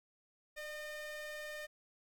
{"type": "ring-modulated tone", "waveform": "40% pulse", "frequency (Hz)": 610, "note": "D#5", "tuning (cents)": -34, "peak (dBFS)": -39, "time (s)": [0.56, 1.67], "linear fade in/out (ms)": 20, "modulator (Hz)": 1210, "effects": ["13-bit"]}